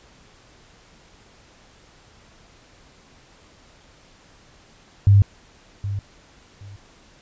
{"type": "tone with echo", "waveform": "sine", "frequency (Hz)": 100, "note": "G2", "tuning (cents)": 35, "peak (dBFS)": -9, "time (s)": [5.07, 5.22], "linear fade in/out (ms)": 0, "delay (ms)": 770, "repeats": 2, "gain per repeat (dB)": -14, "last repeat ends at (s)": 6.76, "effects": ["pink hiss -52 dBFS RMS until 7.21 s", "resampled to 16000 Hz"]}